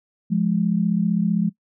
sine tone pair together, 174.61 / 210.1 Hz, F3 / G#3, 0 / +20 cents, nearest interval minor third, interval 320 cents, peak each -20 dBFS, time 0.3-1.5 s, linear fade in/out 20 ms, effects noise-tail reverb RT60 0.1 s tail -20 dB re dry

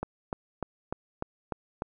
click train, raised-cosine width 1 ms, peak -17 dBFS, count 7, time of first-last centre 0.03-1.821 s, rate 3.35 Hz, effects none

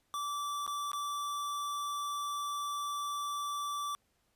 square tone with dropouts, 1162 Hz, D6, 19 cents flat, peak -35 dBFS, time 0.14-3.95 s, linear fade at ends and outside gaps 0 ms, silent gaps 0.665-0.677 / 0.917-0.932 s, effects pink hiss -75 dBFS RMS until 4.35 s + resampled to 32000 Hz

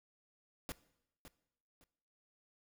pink noise with echo, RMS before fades -42 dBFS, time 0.69-0.72 s, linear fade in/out 0 ms, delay 560 ms, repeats 2, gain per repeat -12 dB, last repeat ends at 1.84 s, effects noise-tail reverb RT60 0.8 s tail -19 dB re dry

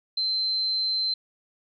sine tone, 4100 Hz, C8, 36 cents flat, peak -23 dBFS, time 0.17-1.14 s, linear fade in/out 5 ms, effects none

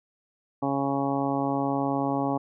harmonic tone, 138.59 Hz, C#3, in tune, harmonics 1 / 2 / 3 / 4 / 5 / 6 / 7 / 8, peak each -34 / -27 / -35 / -33 / -33 / -31 / -38 / -36 dBFS, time 0.62-2.38 s, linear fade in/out 10 ms, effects none

